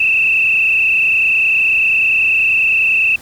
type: tone with frequency modulation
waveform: sine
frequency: 2629 Hz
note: E7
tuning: 5 cents flat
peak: -10 dBFS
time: 0-3.16 s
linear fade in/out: 5 ms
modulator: 30.2 Hz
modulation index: 2.9
effects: pink hiss -40 dBFS RMS until 3.21 s